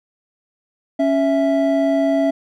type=tone pair together; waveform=triangle; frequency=277.2 / 658.6 Hz; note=C#4 / E5; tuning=0 / -2 cents; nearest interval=octave + minor third; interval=1498 cents; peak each=-15 dBFS; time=0.99-2.31 s; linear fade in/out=10 ms; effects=none